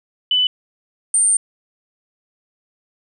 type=tone pair in turn; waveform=sine; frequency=2995 / 8897 Hz; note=F#7 / C#9; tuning=+20 / +5 cents; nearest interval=octave + perfect fifth; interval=1885 cents; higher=second; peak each=-13 / -12 dBFS; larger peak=second; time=0.31-0.47 / 1.14-1.37 s; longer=second; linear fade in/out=2 ms; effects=none